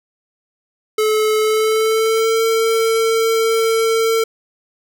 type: tone with pitch glide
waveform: square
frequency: 431.7 to 450.6 Hz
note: A4 to A4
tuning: -33 to +41 cents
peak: -14 dBFS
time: 0.98-4.24 s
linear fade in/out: 5 ms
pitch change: +74 cents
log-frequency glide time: 1.39-2.37 s
effects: none